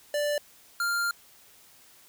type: tone pair in turn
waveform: square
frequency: 587.3 / 1396.8 Hz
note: D5 / F6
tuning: 0 / 0 cents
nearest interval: octave + minor third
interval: 1500 cents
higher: second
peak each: -26 dBFS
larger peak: neither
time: 0.14-0.38 / 0.8-1.11 s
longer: second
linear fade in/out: 2 ms
effects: white hiss -56 dBFS RMS until 2.08 s